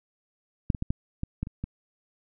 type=clicks; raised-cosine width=5 ms; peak=-8 / -20 / -16 / -13 / -17 / -16 / -25 / -19 dBFS; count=8; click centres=0.702 / 0.748 / 0.824 / 0.905 / 1.234 / 1.43 / 1.471 / 1.64 s; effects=none